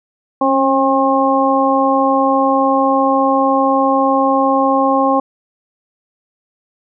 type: harmonic tone with a mistuned harmonic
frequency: 268.6 Hz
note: C4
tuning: 46 cents sharp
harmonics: 1 / 2 / 3 / 4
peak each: -16 / -16 / -16 / -16 dBFS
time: 0.41-5.2 s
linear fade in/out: 5 ms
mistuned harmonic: 1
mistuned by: +24 cents
effects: none